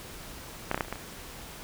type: clicks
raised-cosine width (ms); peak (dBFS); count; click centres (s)
0.5; -12 / -11 / -16 / -11 / -27 / -29 / -17 / -27; 8; 0.714 / 0.745 / 0.777 / 0.808 / 0.848 / 0.883 / 0.926 / 0.957
effects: pink hiss -44 dBFS RMS until 1.63 s